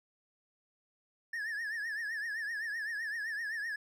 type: tone with vibrato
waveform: triangle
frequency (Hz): 1760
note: A6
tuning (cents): 0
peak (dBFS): -33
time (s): 1.33-3.76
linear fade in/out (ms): 5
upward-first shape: triangle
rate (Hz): 7.8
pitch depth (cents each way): 130
effects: none